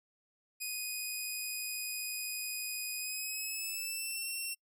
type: tone with pitch glide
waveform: 10% pulse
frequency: 2489 to 2714 Hz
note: D#7 to E7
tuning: 0 to +50 cents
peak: -28 dBFS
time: 0.6-4.55 s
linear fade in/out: 20 ms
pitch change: +150 cents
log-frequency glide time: 2.96-4.28 s
effects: noise-tail reverb RT60 0.1 s tail -26 dB re dry